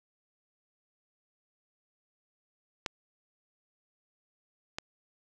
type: clicks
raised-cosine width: 0.2 ms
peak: -14 / -17 dBFS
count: 2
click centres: 2.862 / 4.785 s
effects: none